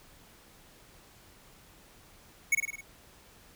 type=tone with echo; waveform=square; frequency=2217 Hz; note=C#7; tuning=in tune; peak=-22 dBFS; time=2.52-2.55 s; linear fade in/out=5 ms; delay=52 ms; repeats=5; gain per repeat=-4 dB; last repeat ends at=2.81 s; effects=pink hiss -57 dBFS RMS until 3.55 s